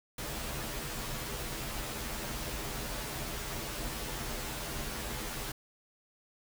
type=noise with comb filter; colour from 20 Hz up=pink; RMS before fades=-38 dBFS; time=0.18-5.52 s; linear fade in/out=5 ms; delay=11 ms; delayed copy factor=-0.9; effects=none